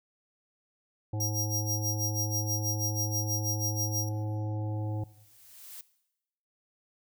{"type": "harmonic tone", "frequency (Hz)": 106.6, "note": "G#2", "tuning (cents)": 46, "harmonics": [1, 3, 5, 7, 8], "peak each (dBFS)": [-30, -40, -44, -47, -48], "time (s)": [1.13, 5.04], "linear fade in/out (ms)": 5}
{"type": "tone with tremolo", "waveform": "sawtooth", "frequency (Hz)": 5700, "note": "F8", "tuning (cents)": 34, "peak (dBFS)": -26, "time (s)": [1.2, 4.09], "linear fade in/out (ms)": 5, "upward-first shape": "sine", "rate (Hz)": 6.2, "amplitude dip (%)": 90}
{"type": "noise with exponential growth", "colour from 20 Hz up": "blue", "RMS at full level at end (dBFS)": -43, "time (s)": [4.61, 5.81], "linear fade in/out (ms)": 2, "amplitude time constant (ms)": 260}
{"effects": ["noise-tail reverb RT60 0.9 s tail -18 dB re dry"]}